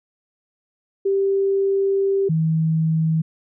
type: tone pair in turn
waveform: sine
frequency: 392 / 160.22 Hz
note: G4 / E3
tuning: 0 / -49 cents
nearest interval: octave + minor third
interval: 1549 cents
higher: first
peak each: -16 dBFS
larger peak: neither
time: 1.05-2.29 / 2.29-3.22 s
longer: first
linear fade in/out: 10 ms
effects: none